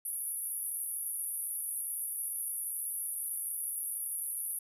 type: band-pass noise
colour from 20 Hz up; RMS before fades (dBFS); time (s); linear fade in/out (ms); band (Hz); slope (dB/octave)
pink; -37; 0.05-4.59; 5; 10000 to 12000; 96
effects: none